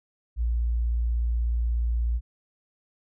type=tone; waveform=sine; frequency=58.27 Hz; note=A#1; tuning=in tune; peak=-22 dBFS; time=0.36-2.21 s; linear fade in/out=50 ms; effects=none